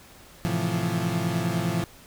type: chord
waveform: 35% pulse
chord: F major seventh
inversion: first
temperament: equal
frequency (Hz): 110 / 130.81 / 164.81 / 174.61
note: A2 / C3 / E3 / F3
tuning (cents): 0 / 0 / 0 / 0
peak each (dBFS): -30 / -31 / -27 / -26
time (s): 0.45-1.84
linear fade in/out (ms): 0
effects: pink hiss -50 dBFS RMS until 2.06 s